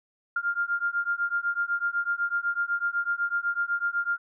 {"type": "beating tone pair", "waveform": "sine", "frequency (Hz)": [1396.9, 1404.9], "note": ["F6", "F6"], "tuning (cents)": [0, 10], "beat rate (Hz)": 8, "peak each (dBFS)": -28, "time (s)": [0.36, 4.18], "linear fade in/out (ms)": 5, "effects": []}